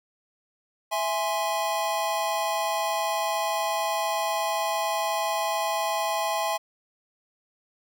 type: chord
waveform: square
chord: E augmented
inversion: none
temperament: equal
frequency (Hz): 659.3 / 830.6 / 1046.5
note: E5 / G#5 / B#5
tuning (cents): 0 / 0 / 0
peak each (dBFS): -30 / -29 / -31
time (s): 0.91-6.58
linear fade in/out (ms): 20
effects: none